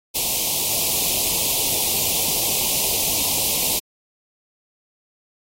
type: band-stop noise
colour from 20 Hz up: white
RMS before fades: -21 dBFS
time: 0.14-3.8 s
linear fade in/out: 20 ms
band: 970 to 2400 Hz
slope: 48 dB/octave
effects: AAC 48 kbps